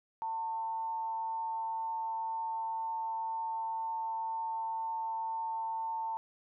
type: tone with frequency modulation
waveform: sine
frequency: 899 Hz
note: A5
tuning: 37 cents sharp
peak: -33 dBFS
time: 0.22-6.17 s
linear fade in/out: 0 ms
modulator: 171 Hz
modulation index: 0.21
effects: none